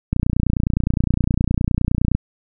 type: click train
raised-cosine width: 5 ms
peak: -5 dBFS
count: 61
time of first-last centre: 0.13-2.15 s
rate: 29.7 Hz
effects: none